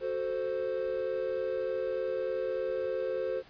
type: chord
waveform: triangle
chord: F# diminished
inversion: none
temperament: equal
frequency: 370 / 440 / 523.3 Hz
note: F#4 / A4 / C5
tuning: 0 / 0 / 0 cents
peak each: -35 / -34 / -30 dBFS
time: 0-3.43 s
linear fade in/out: 50 ms
effects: pink hiss -56 dBFS RMS until 3.49 s + resampled to 11025 Hz